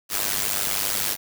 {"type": "noise with amplitude modulation", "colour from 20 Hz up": "white", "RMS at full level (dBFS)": -21, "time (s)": [0.09, 1.17], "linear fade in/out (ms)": 50, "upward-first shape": "sine", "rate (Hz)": 100, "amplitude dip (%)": 90, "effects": []}